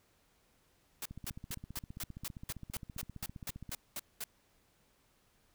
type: noise bursts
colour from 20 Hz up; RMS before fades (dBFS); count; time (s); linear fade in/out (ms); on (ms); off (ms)
white; -40; 14; 1.02-4.24; 2; 35; 210
type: click train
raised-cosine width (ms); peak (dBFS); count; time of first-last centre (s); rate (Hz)
5; -33; 40; 1.11-3.693; 15.1
effects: pink hiss -71 dBFS RMS until 5.54 s